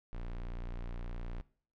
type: tone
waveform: square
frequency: 29.53 Hz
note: A#0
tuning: 23 cents sharp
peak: -39 dBFS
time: 0.13-1.41 s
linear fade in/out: 0 ms
effects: noise-tail reverb RT60 0.5 s tail -20 dB re dry + low-pass 3000 Hz 12 dB/octave